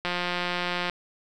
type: click train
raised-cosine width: 0.3 ms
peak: -12 dBFS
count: 151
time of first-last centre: 0.05-0.897 s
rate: 177 Hz
effects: none